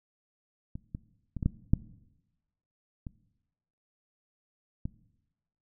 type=clicks; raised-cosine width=5 ms; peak=-26 / -23 / -23 / -20 / -12 / -9 / -26 / -21 dBFS; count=8; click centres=0.755 / 0.949 / 1.367 / 1.428 / 1.46 / 1.735 / 3.068 / 4.855 s; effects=noise-tail reverb RT60 1.0 s tail -19 dB re dry